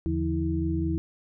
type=tone cluster; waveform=sine; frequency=80 / 144.4 / 169.2 / 324.4 Hz; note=D#2 / D3 / E3 / E4; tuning=+49 / -29 / +45 / -28 cents; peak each=-28 / -37 / -31 / -28 dBFS; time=0.06-0.98 s; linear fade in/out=0 ms; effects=none